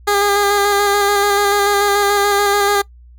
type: tone with vibrato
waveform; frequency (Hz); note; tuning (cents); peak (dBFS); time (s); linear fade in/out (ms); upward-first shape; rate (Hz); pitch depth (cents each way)
15% pulse; 405.6; G#4; -41; -6; 0.07-2.82; 10; square; 6.9; 19
effects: noise-tail reverb RT60 0.1 s tail -21 dB re dry + added 60 Hz sine -39 dBFS peak until 3.18 s